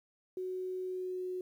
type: tone with pitch glide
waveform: sine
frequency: 370 to 366.6 Hz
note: F#4 to F#4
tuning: 0 to -16 cents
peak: -35 dBFS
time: 0.37-1.41 s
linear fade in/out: 2 ms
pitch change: -16 cents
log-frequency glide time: 0.84-1.26 s
effects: 11-bit